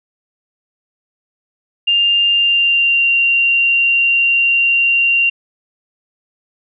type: tone with pitch glide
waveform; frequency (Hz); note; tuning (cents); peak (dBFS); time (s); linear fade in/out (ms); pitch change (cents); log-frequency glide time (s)
sine; 2800 to 2766; F7 to F7; +4 to -17; -10; 1.87-5.3; 10; -21; 2.31-3.08
effects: none